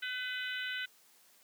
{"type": "harmonic tone with a mistuned harmonic", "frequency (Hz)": 503, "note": "B4", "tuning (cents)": 32, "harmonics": [3, 4, 5, 6, 7, 8], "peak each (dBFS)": [-38, -43, -46, -42, -49, -48], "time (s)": [0.02, 0.86], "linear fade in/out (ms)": 10, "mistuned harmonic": 8, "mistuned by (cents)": -44, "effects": ["white hiss -64 dBFS RMS until 1.43 s", "high-pass 200 Hz 12 dB/octave"]}